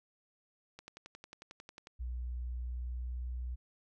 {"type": "click train", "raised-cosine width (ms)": 0.2, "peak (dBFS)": -31, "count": 13, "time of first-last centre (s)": [0.79, 1.871], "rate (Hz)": 11.1}
{"type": "tone with pitch glide", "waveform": "sine", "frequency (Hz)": [61, 61.57], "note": ["B1", "B1"], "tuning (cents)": [-21, -5], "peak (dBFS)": -36, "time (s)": [1.99, 3.56], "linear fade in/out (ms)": 20, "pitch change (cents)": 16, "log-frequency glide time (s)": [2.55, 3.29]}
{"effects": []}